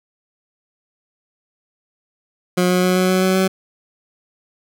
20% pulse tone with pitch steps, 180 / 181.46 / 182.93 / 184.42 / 185.92 / 187.43 / 188.95 Hz, F#3 / F#3 / F#3 / F#3 / F#3 / F#3 / F#3, -47 / -33 / -19 / -5 / +9 / +23 / +37 cents, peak -9 dBFS, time 2.57-3.48 s, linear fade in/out 10 ms, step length 130 ms, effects none

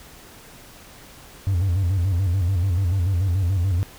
triangle tone with vibrato, 91.8 Hz, F#2, 13 cents flat, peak -15 dBFS, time 1.47-3.83 s, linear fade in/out 0 ms, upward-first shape square, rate 6.9 Hz, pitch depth 110 cents each way, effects tanh soft clip ceiling -12 dBFS + pink hiss -45 dBFS RMS until 3.98 s

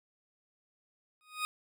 20% pulse tone with exponential growth, 1244.5 Hz, D#6, in tune, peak -24 dBFS, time 1.21-1.45 s, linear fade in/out 0 ms, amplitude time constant 51 ms, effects none

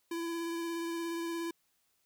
square tone with vibrato, 335.6 Hz, E4, 31 cents sharp, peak -35 dBFS, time 0.11-1.51 s, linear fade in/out 5 ms, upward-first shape triangle, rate 17 Hz, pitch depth 18 cents each way, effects white hiss -75 dBFS RMS until 2.05 s

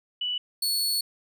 sine / sawtooth tone pair in turn, 2960 / 4407 Hz, F#7 / C#8, 0 / -11 cents, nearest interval perfect fifth, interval 689 cents, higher second, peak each -26 / -21 dBFS, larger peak second, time 0.21-0.38 / 0.62-1.01 s, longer second, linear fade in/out 5 ms, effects none

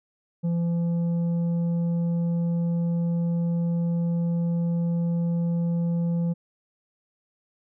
sine tone with tanh clipping, 170 Hz, F3, 46 cents flat, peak -23 dBFS, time 0.43-6.34 s, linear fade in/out 20 ms, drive 6 dB, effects none

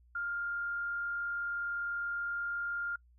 sine tone with frequency modulation, 1403 Hz, F6, 8 cents sharp, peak -33 dBFS, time 0.15-2.96 s, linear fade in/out 5 ms, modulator 40.7 Hz, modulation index 0.25, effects noise-tail reverb RT60 0.1 s tail -26 dB re dry + added 60 Hz sine -60 dBFS peak until 3.18 s

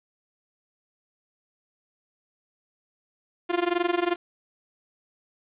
sawtooth tone with amplitude modulation, 349.2 Hz, F4, in tune, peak -15 dBFS, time 3.49-4.16 s, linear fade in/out 20 ms, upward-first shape sine, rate 22.5 Hz, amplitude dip 90%, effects resampled to 8000 Hz + 8-bit

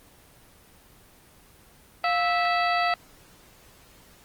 harmonic tone with a mistuned harmonic, 656 Hz, E5, 9 cents flat, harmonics 1 / 2 / 3 / 4 / 5 / 6 / 7, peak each -24 / -27 / -29 / -32 / -39 / -38 / -36 dBFS, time 2.04-2.94 s, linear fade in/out 2 ms, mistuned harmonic 1, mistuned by +120 cents, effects pink hiss -54 dBFS RMS until 4.24 s + Opus 24 kbps

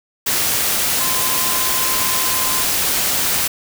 sine tone in noise, 1035 Hz, C6, 19 cents flat, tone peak -26 dBFS, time 1-2.63 s, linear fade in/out 10 ms, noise white, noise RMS -18 dBFS, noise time 0.26-3.48 s, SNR -11 dB, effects none

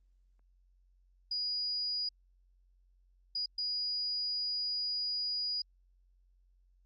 sine tone bursts at uneven times, 4900 Hz, D#8, 27 cents flat, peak -32 dBFS, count 3, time 1.31-2.09 / 3.35-3.46 / 3.58-5.62 s, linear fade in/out 5 ms, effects added 45 Hz sine -64 dBFS peak until 6.85 s + Opus 24 kbps

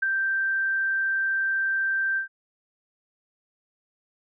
sine tone with ADSR envelope, 1568 Hz, G6, in tune, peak -18 dBFS, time 0.02-2.28 s, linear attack 10 ms, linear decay 8 ms, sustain -4 dB, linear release 110 ms, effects none

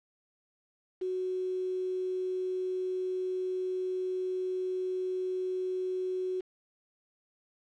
sine tone with quantisation, 370 Hz, F#4, in tune, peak -30 dBFS, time 1.01-6.41 s, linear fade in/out 10 ms, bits 8, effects low-pass 3000 Hz 12 dB/octave

